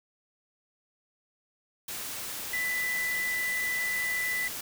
sine tone in noise, 1990 Hz, B6, 13 cents sharp, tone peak -28 dBFS, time 2.53-4.48 s, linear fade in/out 5 ms, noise white, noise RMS -37 dBFS, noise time 1.88-4.61 s, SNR +6 dB, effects none

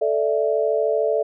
sine chord, A suspended fourth, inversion none, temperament just, 440 / 586.7 / 660 Hz, A4 / D5 / E5, 0 / -2 / +2 cents, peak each -21 / -22 / -23 dBFS, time 0.01-1.23 s, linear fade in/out 10 ms, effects none

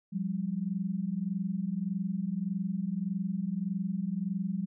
sine tone pair together, 177.02 / 198.7 Hz, F3 / G3, +24 / +24 cents, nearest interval major second, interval 200 cents, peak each -33 / -32 dBFS, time 0.12-4.66 s, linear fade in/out 20 ms, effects none

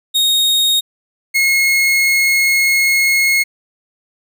40% pulse tone pair in turn, 3730 / 2165 Hz, A#7 / C#7, 0 / -41 cents, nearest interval major sixth, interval 941 cents, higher first, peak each -10 dBFS, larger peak neither, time 0.14-0.81 / 1.34-3.44 s, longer second, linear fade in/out 20 ms, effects none

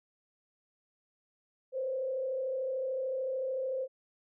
sine tone with frequency modulation, 523.3 Hz, C5, in tune, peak -31 dBFS, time 1.72-3.88 s, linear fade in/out 50 ms, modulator 33.5 Hz, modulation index 0.55, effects none

